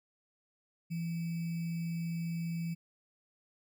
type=tone with sample-and-hold; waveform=sine; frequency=167.4 Hz; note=E3; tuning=27 cents sharp; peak=-33 dBFS; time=0.9-2.75 s; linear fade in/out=20 ms; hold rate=2450 Hz; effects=none